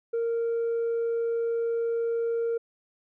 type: tone with tanh clipping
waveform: triangle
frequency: 463.2 Hz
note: A#4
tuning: 11 cents flat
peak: -25 dBFS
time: 0.13-2.58 s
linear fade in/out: 10 ms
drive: 6 dB
effects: none